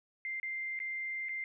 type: tone with dropouts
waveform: sine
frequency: 2093 Hz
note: C7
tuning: in tune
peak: -35 dBFS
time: 0.25-1.44 s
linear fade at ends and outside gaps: 1 ms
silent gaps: 0.399-0.43 / 0.791-0.801 / 1.286-1.292 s
effects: none